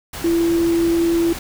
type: tone in noise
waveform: sine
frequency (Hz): 336.1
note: E4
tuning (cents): +34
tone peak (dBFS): -14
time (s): 0.24-1.33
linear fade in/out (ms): 5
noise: pink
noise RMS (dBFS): -30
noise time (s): 0.13-1.39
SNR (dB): +13
effects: none